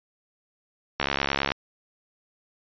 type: click train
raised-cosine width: 0.3 ms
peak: -7 dBFS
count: 37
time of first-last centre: 1-1.519 s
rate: 69.4 Hz
effects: resampled to 11025 Hz